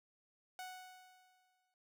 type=tone with exponential decay; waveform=sawtooth; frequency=740 Hz; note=F#5; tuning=in tune; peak=-40 dBFS; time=0.59-1.74 s; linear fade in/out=1 ms; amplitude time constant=250 ms; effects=none